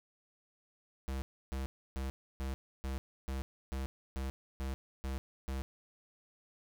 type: tone bursts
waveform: square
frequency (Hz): 66.5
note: C2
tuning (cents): +29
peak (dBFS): -36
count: 11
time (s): 1.08-5.62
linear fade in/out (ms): 0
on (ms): 140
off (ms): 300
effects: none